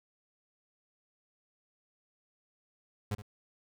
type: tone with echo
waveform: 35% pulse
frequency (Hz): 103.83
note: G#2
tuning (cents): 0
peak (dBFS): -29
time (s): 3.11-3.15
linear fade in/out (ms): 5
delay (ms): 71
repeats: 1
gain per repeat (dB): -13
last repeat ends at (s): 3.221
effects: none